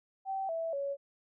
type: tone with pitch steps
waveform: sine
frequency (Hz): 773 / 657.6 / 559.4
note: G5 / E5 / C#5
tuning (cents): -24 / -4 / +16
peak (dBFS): -32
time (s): 0.25-0.97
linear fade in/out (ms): 50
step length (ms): 240
effects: none